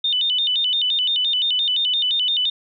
sine tone with vibrato, 3300 Hz, G#7, 12 cents flat, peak -17 dBFS, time 0.04-2.5 s, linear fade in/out 5 ms, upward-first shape square, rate 5.8 Hz, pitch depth 170 cents each way, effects none

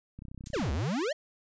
click train, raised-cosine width 5 ms, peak -31 dBFS, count 19, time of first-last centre 0.19-0.752 s, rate 32 Hz
violet noise with exponential decay, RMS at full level -33 dBFS, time 0.46-0.57 s, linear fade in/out 1 ms, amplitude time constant 23 ms
square exponential two-way sweep, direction down then up, 660 to 63.7 to 660 Hz, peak -29 dBFS, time 0.53-1.13 s, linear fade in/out 10 ms, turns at 0.72 s
effects resampled to 16000 Hz

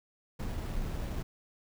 brown noise with sample-and-hold, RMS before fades -35 dBFS, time 0.39-1.23 s, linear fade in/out 10 ms, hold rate 6300 Hz, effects none

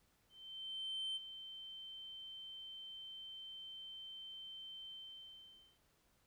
sine tone with ADSR envelope, 3100 Hz, G7, 20 cents flat, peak -36 dBFS, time 0.29-5.79 s, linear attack 870 ms, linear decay 23 ms, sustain -12 dB, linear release 890 ms, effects tanh soft clip ceiling -37 dBFS + pink hiss -75 dBFS RMS until 6.26 s

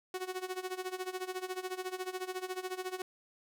sawtooth tone with tremolo, 370 Hz, F#4, in tune, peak -30 dBFS, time 0.14-3.02 s, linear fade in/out 2 ms, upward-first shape sine, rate 14 Hz, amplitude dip 85%, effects none

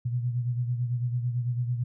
sine beating tone pair, 120.9 / 129.9 Hz, B2 / C3, -36 / -12 cents, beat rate 9 Hz, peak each -26 / -34 dBFS, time 0.05-1.84 s, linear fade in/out 10 ms, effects none

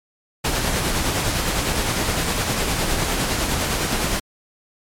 pink noise with tremolo, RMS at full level -20 dBFS, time 0.44-4.2 s, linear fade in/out 10 ms, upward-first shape sine, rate 9.8 Hz, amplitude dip 30%, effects low-pass 12000 Hz 12 dB/octave + MP3 96 kbps

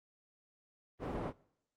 white low-pass noise, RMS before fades -39 dBFS, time 0.99-1.33 s, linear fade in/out 50 ms, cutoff 640 Hz, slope 12 dB/octave, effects noise-tail reverb RT60 0.7 s tail -22 dB re dry + Opus 32 kbps

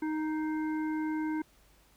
harmonic tone with a mistuned harmonic, 311.1 Hz, D#4, in tune, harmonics 1 / 3 / 5 / 7, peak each -30 / -41 / -45 / -49 dBFS, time 0.02-1.42 s, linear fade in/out 5 ms, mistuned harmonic 7, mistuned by -51 cents, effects added 50 Hz sine -64 dBFS peak until 1.96 s + pink hiss -64 dBFS RMS until 1.96 s

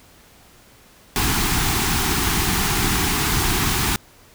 pink band-stop noise, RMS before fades -20 dBFS, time 1.16-3.96 s, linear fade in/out 0 ms, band 430 to 720 Hz, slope 96 dB/octave, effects pink hiss -50 dBFS RMS until 4.34 s

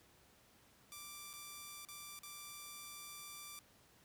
5% pulse tone with dropouts, 1174.7 Hz, D6, in tune, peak -37 dBFS, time 0.92-3.59 s, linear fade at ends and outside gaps 0 ms, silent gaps 1.331-1.337 / 1.85-1.887 / 2.19-2.233 s, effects pink hiss -67 dBFS RMS until 4.04 s + high-pass 60 Hz 12 dB/octave

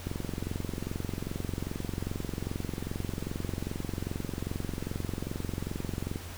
click train, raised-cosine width 3 ms, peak -20 dBFS, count 138, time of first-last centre 0.07-6.159 s, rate 22.5 Hz, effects added 88 Hz sine -42 dBFS peak until 6.37 s + pink hiss -45 dBFS RMS until 6.37 s

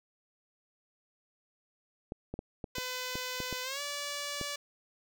clicks, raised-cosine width 2 ms, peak -24 dBFS, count 9, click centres 2.121 / 2.34 / 2.391 / 2.642 / 2.783 / 3.155 / 3.403 / 3.527 / 4.413 s
5% pulse tone with pitch glide, 505 to 576.8 Hz, B4 to D5, +39 to -31 cents, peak -24 dBFS, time 2.75-4.56 s, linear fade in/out 5 ms, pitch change +230 cents, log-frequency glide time 3.63-3.81 s
effects none

